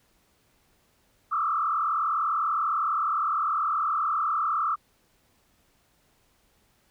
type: tone with frequency modulation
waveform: sine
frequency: 1244.5 Hz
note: D#6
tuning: in tune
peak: -23 dBFS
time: 1.31-4.76 s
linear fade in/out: 20 ms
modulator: 39.7 Hz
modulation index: 2.4
effects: pink hiss -66 dBFS RMS until 6.9 s